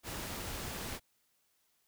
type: noise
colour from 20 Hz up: pink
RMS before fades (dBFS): -41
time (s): 0.03-1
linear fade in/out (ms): 50
effects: white hiss -75 dBFS RMS until 1.87 s